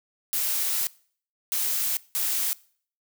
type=noise bursts at uneven times; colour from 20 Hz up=blue; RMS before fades=-26 dBFS; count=3; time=0.33-0.87 / 1.52-1.97 / 2.15-2.53 s; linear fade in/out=0 ms; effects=noise-tail reverb RT60 0.5 s tail -22 dB re dry